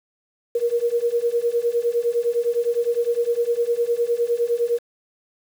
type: beating tone pair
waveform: sine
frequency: 467.8 / 477.6 Hz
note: A#4 / A#4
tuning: +6 / +42 cents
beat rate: 9.8 Hz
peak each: -22 / -21 dBFS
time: 0.55-4.79 s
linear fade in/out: 5 ms
effects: 7-bit